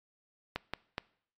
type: clicks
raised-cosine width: 0.3 ms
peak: -17 dBFS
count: 3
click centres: 0.56 / 0.736 / 0.981 s
effects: noise-tail reverb RT60 0.6 s tail -22 dB re dry + MP3 96 kbps